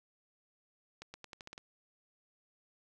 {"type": "accelerating click train", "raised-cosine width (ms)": 0.2, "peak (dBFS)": -29, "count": 8, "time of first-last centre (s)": [1.02, 1.579], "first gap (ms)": 120, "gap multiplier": 0.86, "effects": []}